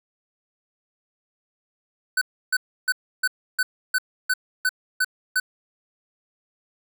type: tone bursts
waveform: square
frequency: 1507 Hz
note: F#6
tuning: 31 cents sharp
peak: -19 dBFS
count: 10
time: 2.17-5.4 s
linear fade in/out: 5 ms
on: 44 ms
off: 310 ms
effects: none